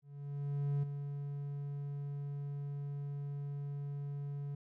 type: tone with ADSR envelope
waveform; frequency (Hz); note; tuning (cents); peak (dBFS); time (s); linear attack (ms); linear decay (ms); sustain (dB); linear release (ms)
triangle; 142.4; C#3; +47; -28; 0.02-4.55; 810; 9; -8; 4
effects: none